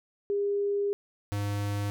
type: tone pair in turn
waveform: sine / square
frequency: 404.4 / 102.07 Hz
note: G#4 / G#2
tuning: -46 / -30 cents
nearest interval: 2 octaves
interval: 2384 cents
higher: first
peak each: -25 / -29 dBFS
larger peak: first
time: 0.3-0.93 / 1.32-1.9 s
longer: first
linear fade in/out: 0 ms
effects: none